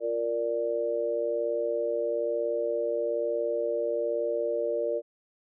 sine chord, Bb major, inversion second, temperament equal, 349.2 / 466.2 / 587.3 Hz, F4 / Bb4 / D5, 0 / 0 / 0 cents, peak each -35 / -29 / -29 dBFS, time 0-5.02 s, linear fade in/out 50 ms, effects none

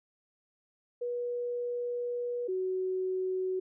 sine tone pair in turn, 484.6 / 373.1 Hz, B4 / F#4, -33 / +14 cents, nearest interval perfect fourth, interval 453 cents, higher first, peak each -31 / -29 dBFS, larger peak second, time 1.01-2.48 / 2.48-3.6 s, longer first, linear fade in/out 10 ms, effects none

